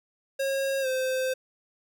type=tone with pitch glide; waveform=square; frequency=543 to 518.8 Hz; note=C#5 to C5; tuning=-36 to -15 cents; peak=-26 dBFS; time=0.39-1.34 s; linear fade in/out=10 ms; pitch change=-79 cents; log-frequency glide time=0.81-0.87 s; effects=none